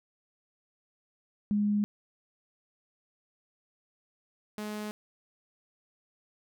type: tone pair in turn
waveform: sine / sawtooth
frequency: 206.9 / 211.2 Hz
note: G#3 / G#3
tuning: -6 / +29 cents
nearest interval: unison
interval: 35 cents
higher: second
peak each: -24 / -31 dBFS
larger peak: first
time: 1.51-1.84 / 4.58-4.91 s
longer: neither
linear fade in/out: 0 ms
effects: none